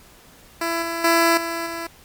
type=tone with level steps; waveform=10% pulse; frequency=334.2 Hz; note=E4; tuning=24 cents sharp; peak=-13 / -16 / -6 / -16 / -19 dBFS; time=0.61-1.87 s; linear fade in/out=5 ms; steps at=0.82 / 1.04 / 1.37 / 1.66 s; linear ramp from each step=5 ms; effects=pink hiss -49 dBFS RMS until 2.04 s + MP3 96 kbps